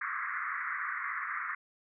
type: band-pass noise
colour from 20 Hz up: pink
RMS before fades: -36 dBFS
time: 0.01-1.55 s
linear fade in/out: 5 ms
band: 1100 to 2100 Hz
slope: 96 dB/octave
effects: none